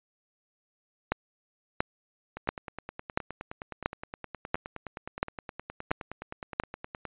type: two click trains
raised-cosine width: 0.5 ms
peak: -22 / -9 dBFS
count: 46 / 9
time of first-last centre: 2.37-7.053 / 1.12-6.599 s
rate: 9.61 / 1.46 Hz
effects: resampled to 8000 Hz